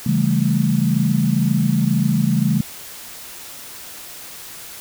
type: chord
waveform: sine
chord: A dominant seventh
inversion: first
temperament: just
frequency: 137.5 / 165 / 198 / 220 Hz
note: C#3 / E3 / G3 / A3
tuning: -14 / +2 / +18 / 0 cents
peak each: -20 dBFS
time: 0.06-2.61 s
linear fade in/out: 5 ms
effects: white hiss -36 dBFS RMS until 4.8 s